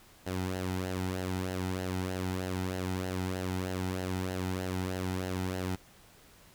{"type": "tone with flanger", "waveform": "sawtooth", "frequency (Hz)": 92.5, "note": "F#2", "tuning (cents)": 0, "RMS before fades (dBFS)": -34, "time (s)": [0.26, 5.76], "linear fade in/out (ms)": 10, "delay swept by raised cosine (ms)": [0.84, 1.82], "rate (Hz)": 3.2, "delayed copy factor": -0.6, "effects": ["pink hiss -58 dBFS RMS until 6.54 s"]}